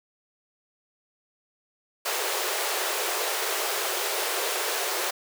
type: high-pass noise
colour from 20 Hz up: pink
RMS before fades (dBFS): -28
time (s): 2.05-5.11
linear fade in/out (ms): 10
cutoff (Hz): 360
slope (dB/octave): 96
effects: none